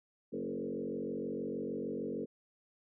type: tone with frequency modulation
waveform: sine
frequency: 343.6 Hz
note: F4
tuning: 28 cents flat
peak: -35 dBFS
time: 0.32-2.26 s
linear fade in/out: 20 ms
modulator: 46.5 Hz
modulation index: 3.2
effects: none